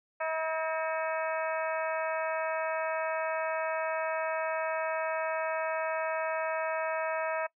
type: harmonic tone with a mistuned harmonic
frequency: 320 Hz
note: D#4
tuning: 49 cents sharp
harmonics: 2 / 3 / 4 / 5 / 6 / 7 / 8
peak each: -32 / -36 / -38 / -40 / -42 / -43 / -44 dBFS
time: 0.2-7.47 s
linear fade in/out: 10 ms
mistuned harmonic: 6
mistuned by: -74 cents
effects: noise-tail reverb RT60 0.1 s tail -22 dB re dry